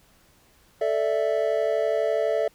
triangle chord, A suspended fourth, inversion none, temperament equal, 440 / 587.3 / 659.3 Hz, A4 / D5 / E5, 0 / 0 / 0 cents, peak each -24 / -24 / -23 dBFS, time 0.81-2.48 s, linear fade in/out 5 ms, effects pink hiss -59 dBFS RMS until 2.54 s

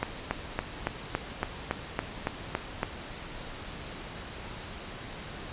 click train, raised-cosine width 0.5 ms, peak -12 dBFS, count 11, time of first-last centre 0.03-2.831 s, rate 3.57 Hz, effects pink hiss -41 dBFS RMS until 5.52 s + resampled to 8000 Hz

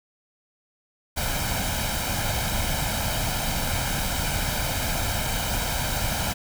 pink noise with comb filter, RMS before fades -26 dBFS, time 1.16-6.34 s, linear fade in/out 20 ms, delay 1.3 ms, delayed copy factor +0.65, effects none

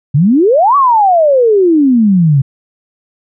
sine exponential two-way sweep, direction up then down, 130.81 to 1160 to 130.81 Hz, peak -5 dBFS, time 0.14-2.42 s, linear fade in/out 10 ms, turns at 0.76 s, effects none

